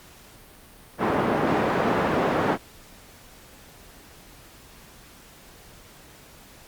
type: band-pass noise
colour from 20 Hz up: pink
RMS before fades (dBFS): -23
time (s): 0.98-2.58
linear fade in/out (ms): 50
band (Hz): 210 to 1300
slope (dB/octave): 12
effects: pink hiss -49 dBFS RMS until 6.67 s + Opus 48 kbps